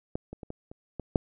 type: clicks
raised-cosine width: 2 ms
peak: -17 / -26 / -27 / -24 / -30 / -21 / -8 dBFS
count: 7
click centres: 0.155 / 0.33 / 0.432 / 0.504 / 0.715 / 0.997 / 1.158 s
effects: none